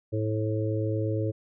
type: harmonic tone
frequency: 108.4 Hz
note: A2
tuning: 25 cents flat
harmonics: 1 / 3 / 4 / 5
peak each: -27 / -32 / -33 / -34 dBFS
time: 0.12-1.32 s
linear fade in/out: 20 ms
effects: none